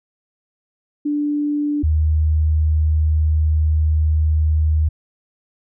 sine tone pair in turn, 293.7 / 77.63 Hz, D4 / D#2, 0 / -3 cents, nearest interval octave + major seventh, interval 2303 cents, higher first, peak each -17 / -13 dBFS, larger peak second, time 1.05-1.83 / 1.83-4.89 s, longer second, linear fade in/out 10 ms, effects none

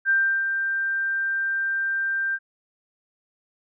sine tone with ADSR envelope, 1575 Hz, G6, 8 cents sharp, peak -16 dBFS, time 0.05-2.39 s, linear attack 46 ms, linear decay 340 ms, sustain -6 dB, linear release 50 ms, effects none

